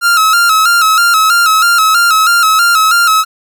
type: tone with vibrato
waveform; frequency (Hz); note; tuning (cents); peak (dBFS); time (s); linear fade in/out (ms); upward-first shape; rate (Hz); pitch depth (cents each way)
45% pulse; 1339; E6; +27; -6; 0.01-3.25; 50; square; 3.1; 69
effects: none